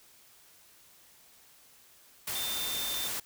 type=tone in noise; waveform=sine; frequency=3586 Hz; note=A7; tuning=32 cents sharp; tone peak=-35 dBFS; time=2.35-3.08 s; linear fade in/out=5 ms; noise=white; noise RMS=-35 dBFS; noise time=2.27-3.2 s; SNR=-3 dB; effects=white hiss -59 dBFS RMS until 3.25 s